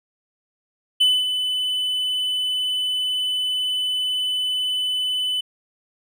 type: tone with ADSR envelope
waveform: triangle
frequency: 3006 Hz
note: F#7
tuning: 27 cents sharp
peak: -11 dBFS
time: 1-5.41 s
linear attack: 13 ms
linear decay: 230 ms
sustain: -8 dB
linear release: 9 ms
effects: none